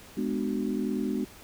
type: chord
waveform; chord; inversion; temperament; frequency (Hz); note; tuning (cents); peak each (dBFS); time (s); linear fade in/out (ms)
sine; G# half-diminished seventh; none; just; 207.7 / 249.2 / 299 / 373.8; G#3 / B3 / D4 / F#4; 0 / +16 / +31 / +18; -31 / -31 / -33 / -35; 0.17-1.25; 5
effects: pink hiss -50 dBFS RMS until 1.43 s